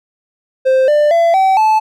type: tone with pitch steps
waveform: triangle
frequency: 523.3 / 594.2 / 674.7 / 766.2 / 870 Hz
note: C5 / D5 / E5 / G5 / A5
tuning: 0 / +20 / +40 / -40 / -20 cents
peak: -6 dBFS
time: 0.65-1.8 s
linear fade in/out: 20 ms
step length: 230 ms
effects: none